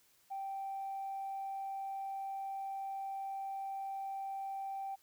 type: tone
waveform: sine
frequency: 781 Hz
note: G5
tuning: 7 cents flat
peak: -37 dBFS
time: 0.3-4.96 s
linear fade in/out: 20 ms
effects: tanh soft clip ceiling -34 dBFS + white hiss -69 dBFS RMS until 5.02 s